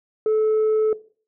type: tone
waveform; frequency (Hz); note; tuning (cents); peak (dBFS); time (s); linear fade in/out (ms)
sine; 434.1; A4; -23; -14; 0.26-0.93; 2
effects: noise-tail reverb RT60 0.4 s tail -18 dB re dry + tanh soft clip ceiling -15 dBFS